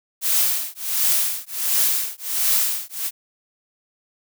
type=noise with tremolo; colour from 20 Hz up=blue; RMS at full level=-17 dBFS; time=0.21-3.11 s; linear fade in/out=50 ms; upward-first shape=triangle; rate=1.4 Hz; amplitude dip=100%; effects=none